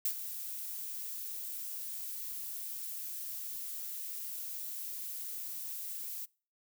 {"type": "noise with ADSR envelope", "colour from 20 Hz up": "violet", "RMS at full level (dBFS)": -30, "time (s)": [0.05, 6.26], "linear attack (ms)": 5, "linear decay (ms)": 75, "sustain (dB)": -11, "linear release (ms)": 16, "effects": ["noise-tail reverb RT60 0.4 s tail -25 dB re dry"]}